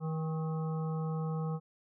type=harmonic tone with a mistuned harmonic; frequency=159.3 Hz; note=D#3; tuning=41 cents sharp; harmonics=1 / 3 / 5 / 7 / 8; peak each=-32 / -42 / -46 / -49 / -50 dBFS; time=0-1.6 s; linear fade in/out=50 ms; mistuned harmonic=7; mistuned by=-41 cents; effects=none